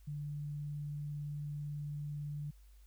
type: tone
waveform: sine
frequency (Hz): 147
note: D3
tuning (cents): +2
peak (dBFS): -38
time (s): 0.07-2.51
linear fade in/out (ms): 10
effects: added 50 Hz sine -56 dBFS peak until 2.86 s + white hiss -72 dBFS RMS until 2.86 s

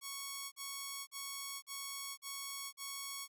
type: tone bursts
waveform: 5% pulse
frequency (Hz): 1108.7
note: C#6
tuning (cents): 0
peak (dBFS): -30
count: 6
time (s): 0.01-3.28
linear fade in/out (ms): 50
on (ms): 510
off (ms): 42
effects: none

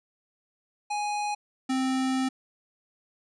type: tone pair in turn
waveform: square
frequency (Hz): 830.6 / 261.6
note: G#5 / C4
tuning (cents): 0 / 0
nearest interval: octave + minor sixth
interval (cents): 2000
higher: first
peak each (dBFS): -28 / -25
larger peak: second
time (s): 0.9-1.35 / 1.69-2.29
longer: second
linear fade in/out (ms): 10
effects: resampled to 22050 Hz

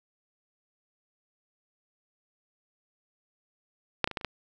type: clicks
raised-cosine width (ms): 0.3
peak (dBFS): -6 / -14 / -21 / -14 / -28 / -14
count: 6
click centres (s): 4.043 / 4.075 / 4.113 / 4.172 / 4.212 / 4.247
effects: none

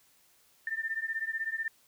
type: beating tone pair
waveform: sine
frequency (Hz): 1789 / 1805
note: A6 / A6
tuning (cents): +28 / +44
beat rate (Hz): 16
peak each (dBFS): -34 / -35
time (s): 0.67-1.68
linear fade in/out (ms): 2
effects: white hiss -65 dBFS RMS until 1.87 s

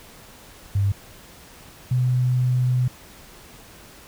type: tone pair in turn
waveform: sine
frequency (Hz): 99.4 / 125.82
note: G2 / B2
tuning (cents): +25 / +33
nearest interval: major third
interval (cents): 408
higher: second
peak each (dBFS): -17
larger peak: neither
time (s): 0.75-0.92 / 1.91-2.88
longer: second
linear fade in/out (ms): 5
effects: pink hiss -46 dBFS RMS until 4.07 s

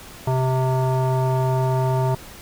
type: tone with low-pass filter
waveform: square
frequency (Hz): 130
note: C3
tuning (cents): -11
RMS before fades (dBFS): -20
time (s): 0.27-2.15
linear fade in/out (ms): 5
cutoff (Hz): 860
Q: 3.3
effects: pink hiss -41 dBFS RMS until 2.41 s

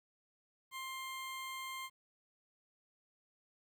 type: tone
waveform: 20% pulse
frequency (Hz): 1055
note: C6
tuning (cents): +14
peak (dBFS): -37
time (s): 0.71-1.9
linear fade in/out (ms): 50
effects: 12-bit

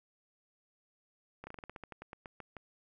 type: slowing click train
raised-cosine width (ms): 0.5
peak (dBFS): -30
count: 15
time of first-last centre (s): 1.44-2.567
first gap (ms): 30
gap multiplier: 1.14
effects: none

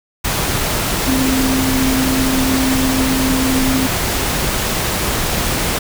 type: tone in noise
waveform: sine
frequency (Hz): 262.2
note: C4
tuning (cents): +4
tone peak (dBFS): -15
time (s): 1.07-3.87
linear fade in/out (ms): 10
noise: pink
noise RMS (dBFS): -18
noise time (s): 0.24-5.79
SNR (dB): 0
effects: none

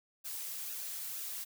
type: noise with flanger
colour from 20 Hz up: blue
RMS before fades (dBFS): -41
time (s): 0.24-1.45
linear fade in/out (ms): 20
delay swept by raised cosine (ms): 0.92 to 4.12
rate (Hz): 2.1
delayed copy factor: -0.55
effects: none

